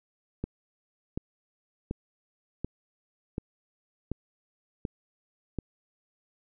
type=click train; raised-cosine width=3 ms; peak=-18 dBFS; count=8; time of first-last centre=0.44-5.587 s; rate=1.36 Hz; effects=none